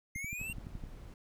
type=exponential sweep; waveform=square; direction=up; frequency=2093 to 2791 Hz; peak=-39 dBFS; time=0.15-0.53 s; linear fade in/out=5 ms
type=click train; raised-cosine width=5 ms; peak=-31 dBFS; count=9; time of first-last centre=0.16-0.838 s; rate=11.8 Hz
type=noise; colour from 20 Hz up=brown; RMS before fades=-48 dBFS; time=0.39-1.14 s; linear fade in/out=2 ms
effects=none